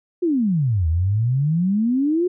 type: exponential two-way sweep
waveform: sine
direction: down then up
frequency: 370 to 77.78 to 370 Hz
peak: -16 dBFS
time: 0.22-2.28 s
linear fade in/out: 10 ms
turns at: 0.88 s
effects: none